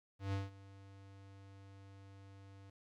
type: tone with ADSR envelope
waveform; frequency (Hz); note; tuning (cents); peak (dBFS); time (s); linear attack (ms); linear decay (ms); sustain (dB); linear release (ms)
square; 98; G2; 0; -35; 0.19-2.7; 140; 170; -20; 5
effects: low-pass 5000 Hz 12 dB/octave + 12-bit